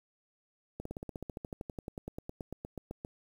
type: slowing click train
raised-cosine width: 2 ms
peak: -26 dBFS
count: 26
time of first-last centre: 0.8-3.049 s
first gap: 54 ms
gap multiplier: 1.04
effects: 9-bit